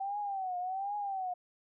sine tone with vibrato, 770 Hz, G5, 31 cents flat, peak -33 dBFS, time 0-1.34 s, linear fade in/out 10 ms, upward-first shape triangle, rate 1.3 Hz, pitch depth 140 cents each way, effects none

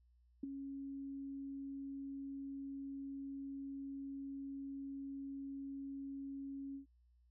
sine tone with ADSR envelope, 275.1 Hz, C#4, 13 cents flat, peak -35 dBFS, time 0.43-6.86 s, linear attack 6 ms, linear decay 11 ms, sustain -8 dB, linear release 110 ms, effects added 60 Hz sine -67 dBFS peak until 7.3 s

